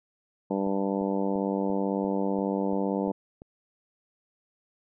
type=harmonic tone; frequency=98 Hz; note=G2; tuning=in tune; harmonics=2 / 3 / 4 / 5 / 6 / 7 / 8 / 9 / 10; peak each=-29 / -31 / -34 / -32 / -36 / -39 / -43 / -37 / -49 dBFS; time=0.5-3.12 s; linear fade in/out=10 ms
type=click train; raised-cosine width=2 ms; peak=-31 dBFS; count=9; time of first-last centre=0.67-3.419 s; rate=2.91 Hz
effects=none